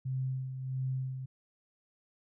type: tone with tremolo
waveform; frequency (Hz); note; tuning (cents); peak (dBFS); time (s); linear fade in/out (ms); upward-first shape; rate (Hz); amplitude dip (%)
sine; 130.81; C3; 0; -30; 0.05-1.26; 10; sine; 1.5; 55
effects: none